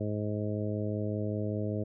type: harmonic tone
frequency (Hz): 105.2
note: G#2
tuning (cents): +23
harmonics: 1 / 2 / 3 / 4 / 5 / 6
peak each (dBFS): -33 / -36 / -38 / -39 / -40 / -41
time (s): 0-1.84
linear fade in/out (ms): 10
effects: none